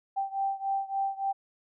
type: beating tone pair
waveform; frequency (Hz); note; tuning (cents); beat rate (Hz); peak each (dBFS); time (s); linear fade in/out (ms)
sine; 782 / 785.5; G5 / G5; -4 / +3; 3.5; -30 / -32; 0.16-1.33; 20
effects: none